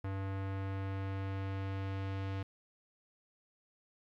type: tone with low-pass filter sweep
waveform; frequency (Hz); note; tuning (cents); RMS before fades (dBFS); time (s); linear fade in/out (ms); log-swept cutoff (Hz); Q
square; 97; G2; -18; -38; 0.04-2.43; 5; 1800 to 3100; 1
effects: 12-bit